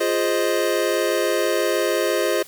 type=chord; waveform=square; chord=F minor seventh; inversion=none; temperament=equal; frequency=349.2 / 415.3 / 523.3 / 622.3 Hz; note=F4 / Ab4 / C5 / Eb5; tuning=0 / 0 / 0 / 0 cents; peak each=-25 dBFS; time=0-2.43 s; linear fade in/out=10 ms; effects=white hiss -45 dBFS RMS until 2.47 s